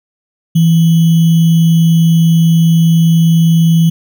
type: tone with sample-and-hold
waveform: sine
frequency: 164.81 Hz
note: E3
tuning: in tune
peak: -5 dBFS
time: 0.55-3.9 s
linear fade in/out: 10 ms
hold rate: 3150 Hz
effects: none